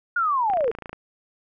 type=linear sweep; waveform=sine; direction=down; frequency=1450 to 425 Hz; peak=-19 dBFS; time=0.16-0.71 s; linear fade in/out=5 ms
type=click train; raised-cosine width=0.5 ms; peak=-20 dBFS; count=13; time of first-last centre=0.5-0.93 s; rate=27.9 Hz
effects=none